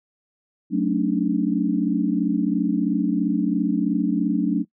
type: chord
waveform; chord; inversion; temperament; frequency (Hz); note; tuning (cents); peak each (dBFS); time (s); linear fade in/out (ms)
sine; D major seventh; first; equal with one note detuned; 185 / 220 / 277.2 / 300.2; F#3 / A3 / C#4 / D4; 0 / 0 / 0 / +38; -24; 0.7-4.65; 50
effects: noise-tail reverb RT60 0.1 s tail -23 dB re dry